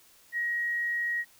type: tone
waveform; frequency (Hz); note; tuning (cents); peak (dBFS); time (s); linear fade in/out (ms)
sine; 1894; A#6; +27; -27; 0.32-1.25; 50
effects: white hiss -59 dBFS RMS until 1.39 s